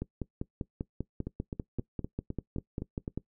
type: two click trains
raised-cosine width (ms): 3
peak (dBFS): -20 / -22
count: 17 / 8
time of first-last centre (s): 0.02-3.176 / 1.27-3.079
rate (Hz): 5.07 / 3.87
effects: noise-tail reverb RT60 0.1 s tail -20 dB re dry